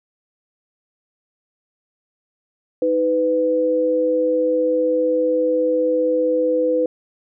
sine tone pair together, 315.1 / 500.2 Hz, D#4 / B4, +22 / +22 cents, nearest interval minor sixth, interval 800 cents, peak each -22 / -16 dBFS, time 2.82-6.86 s, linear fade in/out 2 ms, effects none

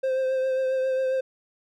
triangle tone with vibrato, 523.3 Hz, C5, in tune, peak -20 dBFS, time 0.03-1.21 s, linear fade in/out 10 ms, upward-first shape triangle, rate 7.4 Hz, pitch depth 25 cents each way, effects none

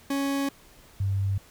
40% pulse / sine tone pair in turn, 277.2 / 98 Hz, C#4 / G2, 0 / 0 cents, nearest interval octave + tritone, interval 1800 cents, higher first, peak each -24 / -23 dBFS, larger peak second, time 0.1-0.49 / 1-1.38 s, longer first, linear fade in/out 5 ms, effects pink hiss -54 dBFS RMS until 1.5 s

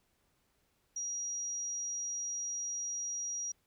sine tone, 5740 Hz, F8, 47 cents sharp, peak -35 dBFS, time 0.96-3.52 s, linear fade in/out 5 ms, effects pink hiss -75 dBFS RMS until 3.66 s

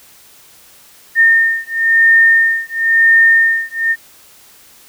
sine beating tone pair, 1821 / 1821.98 Hz, A#6 / A#6, -41 / -40 cents, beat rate 0.98 Hz, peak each -11 dBFS, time 1.15-3.96 s, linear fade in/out 50 ms, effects white hiss -44 dBFS RMS until 4.88 s

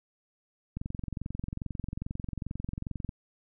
click train, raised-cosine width 5 ms, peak -22 dBFS, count 53, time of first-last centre 0.77-3.091 s, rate 22.4 Hz, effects none

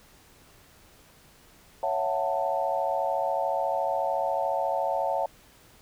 sine chord, F# minor seventh, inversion second, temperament just, 555 / 666 / 740 / 888 Hz, C#5 / E5 / F#5 / A5, +2 / +18 / 0 / +16 cents, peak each -30 dBFS, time 1.83-5.26 s, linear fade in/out 2 ms, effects pink hiss -56 dBFS RMS until 5.81 s

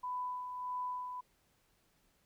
sine tone with tremolo, 997 Hz, B5, 16 cents sharp, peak -35 dBFS, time 0.03-1.21 s, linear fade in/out 10 ms, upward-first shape sine, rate 1.6 Hz, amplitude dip 45%, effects pink hiss -73 dBFS RMS until 2.25 s

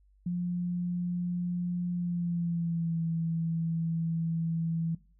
sine tone with pitch glide, 176.4 to 164.59 Hz, F3 to E3, +18 to -2 cents, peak -28 dBFS, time 0.26-4.95 s, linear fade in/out 5 ms, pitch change -120 cents, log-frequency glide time 1.92-3.01 s, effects noise-tail reverb RT60 0.4 s tail -19 dB re dry + added 49 Hz sine -60 dBFS peak until 5.19 s

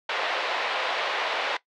pink band-pass noise, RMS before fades -28 dBFS, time 0.09-1.57 s, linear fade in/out 5 ms, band 530 to 3700 Hz, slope 24 dB/octave, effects noise-tail reverb RT60 0.1 s tail -17 dB re dry

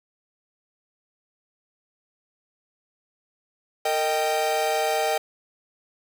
45% pulse chord, Eb major, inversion second, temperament equal with one note detuned, 456.8 / 622.3 / 784 Hz, Bb4 / Eb5 / G5, -35 / 0 / 0 cents, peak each -28 / -26 / -25 dBFS, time 3.85-5.18 s, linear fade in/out 5 ms, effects none

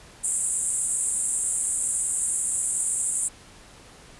white band-pass noise, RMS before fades -26 dBFS, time 0.23-3.29 s, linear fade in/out 20 ms, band 7400 to 9900 Hz, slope 96 dB/octave, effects pink hiss -49 dBFS RMS until 4.19 s + resampled to 24000 Hz

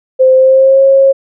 sine tone with pitch glide, 520 to 542.1 Hz, C5 to C#5, -11 to -39 cents, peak -3 dBFS, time 0.19-1.13 s, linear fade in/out 20 ms, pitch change +72 cents, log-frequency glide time 0.35-0.83 s, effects none

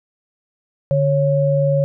sine tone pair together, 146.1 / 551.6 Hz, D3 / C#5, -9 / -9 cents, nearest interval octave + major seventh, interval 2300 cents, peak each -16 dBFS, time 0.91-1.84 s, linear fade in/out 0 ms, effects none

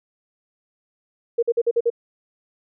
sine tone bursts, 468.9 Hz, A#4, 10 cents sharp, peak -15 dBFS, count 6, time 1.38-1.902 s, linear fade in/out 10 ms, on 47 ms, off 48 ms, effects none

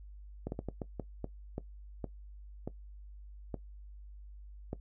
slowing click train, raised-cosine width 2 ms, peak -23 dBFS, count 12, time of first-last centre 0.47-4.731 s, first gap 51 ms, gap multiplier 1.37, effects noise-tail reverb RT60 0.1 s tail -17 dB re dry + added 50 Hz sine -47 dBFS peak until 4.8 s

